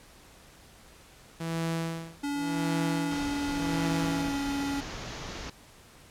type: tone with tremolo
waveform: sawtooth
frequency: 164.81 Hz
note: E3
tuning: in tune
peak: -24 dBFS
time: 1.4-4.35 s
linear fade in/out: 5 ms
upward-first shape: sine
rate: 0.89 Hz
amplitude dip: 100%
type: tone with pitch glide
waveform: square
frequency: 285.4 to 280 Hz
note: D4 to C#4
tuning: -49 to +18 cents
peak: -30 dBFS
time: 2.23-4.81 s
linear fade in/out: 10 ms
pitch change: -33 cents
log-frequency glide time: 3.41-4.07 s
type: low-pass noise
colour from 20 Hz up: pink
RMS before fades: -39 dBFS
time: 3.11-5.5 s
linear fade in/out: 5 ms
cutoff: 6900 Hz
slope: 96 dB/octave
effects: pink hiss -54 dBFS RMS until 6.1 s + low-pass 12000 Hz 12 dB/octave